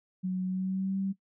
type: tone with pitch glide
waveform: sine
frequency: 185 to 193.75 Hz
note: F#3 to G3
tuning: 0 to -20 cents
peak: -28 dBFS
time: 0.23-1.13 s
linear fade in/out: 20 ms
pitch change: +80 cents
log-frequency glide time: 0.46-0.98 s
effects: noise-tail reverb RT60 0.1 s tail -18 dB re dry